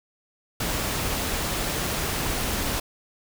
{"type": "noise", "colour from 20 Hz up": "pink", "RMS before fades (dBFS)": -27, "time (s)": [0.6, 2.8], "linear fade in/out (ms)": 5, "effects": []}